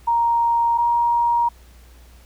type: tone pair in turn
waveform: sine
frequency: 935 / 944.2 Hz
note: A#5 / A#5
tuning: +5 / +22 cents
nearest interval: unison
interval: 17 cents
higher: second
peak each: -15 dBFS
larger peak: neither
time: 0.07-0.78 / 0.78-1.49 s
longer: neither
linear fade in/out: 10 ms
effects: added 60 Hz sine -45 dBFS peak until 2.25 s + pink hiss -53 dBFS RMS until 2.25 s